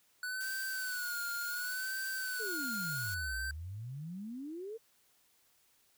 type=tone with vibrato; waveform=square; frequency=1480 Hz; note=F#6; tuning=in tune; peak=-37 dBFS; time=0.23-3.51 s; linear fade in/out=2 ms; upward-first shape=sine; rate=0.69 Hz; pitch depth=83 cents each way
type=noise; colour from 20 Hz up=blue; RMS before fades=-45 dBFS; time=0.4-3.15 s; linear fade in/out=10 ms
type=exponential two-way sweep; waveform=sine; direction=down then up; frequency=466.9 to 57.6 to 466.9 Hz; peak=-40 dBFS; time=2.39-4.78 s; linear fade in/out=20 ms; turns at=3.36 s
effects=white hiss -70 dBFS RMS until 5.97 s